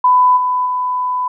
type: tone with level steps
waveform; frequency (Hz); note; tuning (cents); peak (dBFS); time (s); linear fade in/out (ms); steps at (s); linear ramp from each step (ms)
sine; 1000; B5; +21; -7 / -13 / -15; 0.04-1.28; 5; 0.36 / 0.65; 20
effects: none